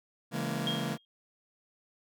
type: chord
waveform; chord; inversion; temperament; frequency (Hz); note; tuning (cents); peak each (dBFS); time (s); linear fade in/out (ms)
sawtooth; A# half-diminished seventh; first; just; 139.85 / 167.82 / 209.8 / 233.1; C#3 / E3 / G#3 / A#3; +16 / +31 / +18 / 0; -33 / -33 / -33 / -33; 0.31-0.98; 50
type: tone with exponential decay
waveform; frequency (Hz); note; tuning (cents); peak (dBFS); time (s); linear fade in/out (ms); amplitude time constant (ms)
sine; 3241; G#7; -43; -28; 0.67-1.05; 1; 82
effects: none